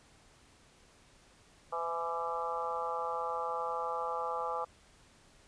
harmonic tone with a mistuned harmonic, 168.1 Hz, E3, 34 cents sharp, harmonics 3 / 4 / 5 / 6 / 7 / 8, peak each -39 / -43 / -38 / -43 / -37 / -47 dBFS, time 1.72-4.65 s, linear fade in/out 10 ms, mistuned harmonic 4, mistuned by -33 cents, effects pink hiss -62 dBFS RMS until 5.47 s + resampled to 22050 Hz

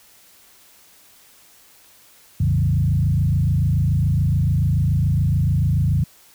sine tone with frequency modulation, 116.54 Hz, A#2, in tune, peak -15 dBFS, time 2.4-6.04 s, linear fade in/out 5 ms, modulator 27 Hz, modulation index 1.7, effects white hiss -51 dBFS RMS until 6.34 s

